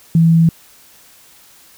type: tone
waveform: sine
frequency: 164.81 Hz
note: E3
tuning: in tune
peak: -7 dBFS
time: 0.15-0.49 s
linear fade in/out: 2 ms
effects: white hiss -46 dBFS RMS until 1.77 s